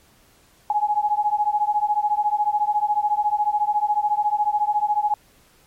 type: beating tone pair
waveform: sine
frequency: 830.6 / 844.6 Hz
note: G#5 / G#5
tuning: 0 / +29 cents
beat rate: 14 Hz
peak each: -21 dBFS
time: 0.7-5.14 s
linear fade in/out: 2 ms
effects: pink hiss -56 dBFS RMS until 5.66 s + MP3 64 kbps